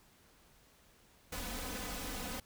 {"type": "noise with comb filter", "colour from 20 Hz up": "pink", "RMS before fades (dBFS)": -41, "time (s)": [1.32, 2.4], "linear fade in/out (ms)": 5, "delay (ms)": 4, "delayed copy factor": 0.75, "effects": ["pink hiss -65 dBFS RMS until 2.45 s"]}